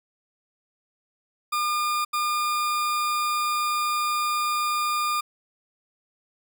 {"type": "tone bursts at uneven times", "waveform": "40% pulse", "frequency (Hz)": 1209, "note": "D6", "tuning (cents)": 50, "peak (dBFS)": -22, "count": 2, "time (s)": [[1.52, 2.05], [2.13, 5.21]], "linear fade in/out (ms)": 10, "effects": []}